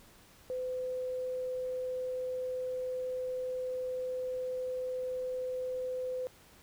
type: tone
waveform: sine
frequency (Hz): 508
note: B4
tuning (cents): +49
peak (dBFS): -33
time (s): 0.5-6.27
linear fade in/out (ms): 0
effects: pink hiss -59 dBFS RMS until 6.62 s